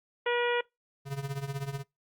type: harmonic tone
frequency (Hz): 481.6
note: B4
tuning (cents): -44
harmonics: 1 / 2 / 3 / 4 / 5 / 6 / 7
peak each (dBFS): -28 / -33 / -35 / -35 / -37 / -40 / -43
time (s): 0.26-0.61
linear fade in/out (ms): 5
type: tone with tremolo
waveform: square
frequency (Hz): 138.59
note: C#3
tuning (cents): 0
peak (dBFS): -30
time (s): 1.05-1.84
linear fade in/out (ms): 50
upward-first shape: triangle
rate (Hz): 16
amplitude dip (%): 85
effects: noise-tail reverb RT60 0.2 s tail -24 dB re dry + Opus 32 kbps